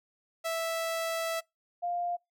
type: tone pair in turn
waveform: sawtooth / sine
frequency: 658 / 701.1 Hz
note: E5 / F5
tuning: -3 / +7 cents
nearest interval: minor second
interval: 110 cents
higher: second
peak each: -26 / -29 dBFS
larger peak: first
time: 0.44-1.41 / 1.82-2.17 s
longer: first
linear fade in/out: 20 ms
effects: noise-tail reverb RT60 0.2 s tail -26 dB re dry